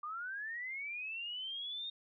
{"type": "linear sweep", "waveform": "sine", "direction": "up", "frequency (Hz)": [1174.7, 3700], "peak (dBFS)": -39, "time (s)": [0.03, 1.9], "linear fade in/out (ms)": 5, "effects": []}